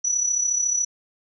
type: tone with amplitude modulation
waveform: sine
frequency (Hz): 5910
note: F#8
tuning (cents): -3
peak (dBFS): -17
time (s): 0.04-0.85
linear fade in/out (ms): 10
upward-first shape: sine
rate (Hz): 34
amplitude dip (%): 60
effects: none